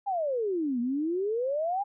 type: exponential two-way sweep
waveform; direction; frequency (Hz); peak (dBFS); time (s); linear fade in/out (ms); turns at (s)
sine; down then up; 828 to 233.1 to 828; -26; 0.06-1.84; 20; 0.8
effects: none